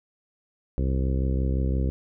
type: harmonic tone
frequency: 65.8 Hz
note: C2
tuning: 10 cents sharp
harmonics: 1 / 2 / 3 / 4 / 5 / 6 / 7 / 8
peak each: -23 / -29 / -33 / -35 / -37 / -39 / -40 / -41 dBFS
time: 0.78-1.9 s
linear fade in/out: 0 ms
effects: none